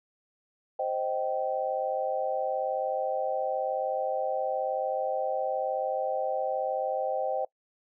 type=chord; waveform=sine; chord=C minor; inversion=none; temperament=equal with one note detuned; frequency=523.3 / 622.3 / 776.3 Hz; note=C5 / Eb5 / G5; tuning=0 / 0 / -17 cents; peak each=-31 / -32 / -31 dBFS; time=0.79-7.45 s; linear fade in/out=5 ms; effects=noise-tail reverb RT60 0.1 s tail -22 dB re dry